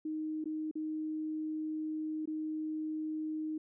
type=tone with dropouts; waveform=sine; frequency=311.1 Hz; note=D#4; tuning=in tune; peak=-34 dBFS; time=0.05-3.58 s; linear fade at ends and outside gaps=5 ms; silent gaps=0.442-0.456 / 0.713-0.754 / 2.257-2.274 s; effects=none